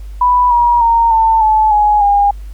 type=tone with pitch steps; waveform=sine; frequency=987.8 / 955.8 / 924.8 / 894.9 / 865.9 / 837.9 / 810.7 Hz; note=B5 / A#5 / A#5 / A5 / A5 / G#5 / G#5; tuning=0 / +43 / -14 / +29 / -28 / +15 / -42 cents; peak=-7 dBFS; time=0.21-2.31 s; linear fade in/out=5 ms; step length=300 ms; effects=added 50 Hz sine -25 dBFS peak until 2.53 s + pink hiss -49 dBFS RMS until 2.53 s